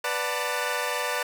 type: chord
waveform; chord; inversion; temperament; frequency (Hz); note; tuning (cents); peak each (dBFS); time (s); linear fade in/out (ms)
15% pulse; B minor seventh; none; equal with one note detuned; 493.9 / 587.3 / 740 / 892.8; B4 / D5 / F#5 / A5; 0 / 0 / 0 / +25; -24 / -24 / -30 / -26; 0.04-1.23; 5
effects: none